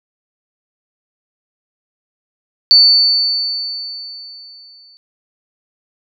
sine tone with exponential decay, 4500 Hz, C#8, 25 cents sharp, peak -3 dBFS, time 2.71-4.97 s, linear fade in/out 0 ms, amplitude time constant 490 ms, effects none

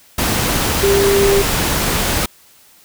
sine tone in noise, 397.4 Hz, G4, 24 cents sharp, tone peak -11 dBFS, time 0.83-1.42 s, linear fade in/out 5 ms, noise pink, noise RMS -17 dBFS, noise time 0.18-2.26 s, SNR +3 dB, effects white hiss -48 dBFS RMS until 2.84 s

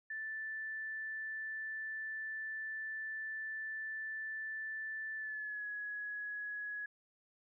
sine tone with pitch glide, 1760 to 1679.6 Hz, A6 to G#6, 0 to +19 cents, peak -39 dBFS, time 0.1-6.86 s, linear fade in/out 5 ms, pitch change -81 cents, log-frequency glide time 5.16-5.66 s, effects none

